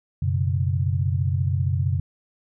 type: chord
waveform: sine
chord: F# suspended fourth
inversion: none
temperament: equal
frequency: 92.5 / 123.47 / 138.59 Hz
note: F#2 / B2 / C#3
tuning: 0 / 0 / 0 cents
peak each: -22 / -26 / -25 dBFS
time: 0.22-2 s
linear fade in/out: 5 ms
effects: none